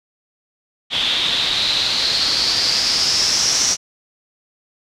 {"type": "noise with low-pass filter sweep", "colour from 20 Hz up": "white", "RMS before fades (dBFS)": -18, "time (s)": [0.9, 3.77], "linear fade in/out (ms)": 50, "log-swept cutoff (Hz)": [3400, 5900], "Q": 6.6, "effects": []}